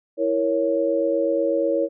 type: chord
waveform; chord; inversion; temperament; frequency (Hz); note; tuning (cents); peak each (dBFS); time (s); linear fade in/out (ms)
sine; A# diminished; second; equal; 329.6 / 466.2 / 554.4; E4 / A#4 / C#5; 0 / 0 / 0; -24 / -24 / -21; 0.17-1.89; 50
effects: none